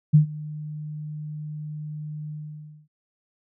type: tone with ADSR envelope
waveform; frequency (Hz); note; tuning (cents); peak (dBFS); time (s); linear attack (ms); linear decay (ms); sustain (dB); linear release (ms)
sine; 151.6; D#3; -45; -9; 0.13-2.88; 18; 110; -22; 580
effects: none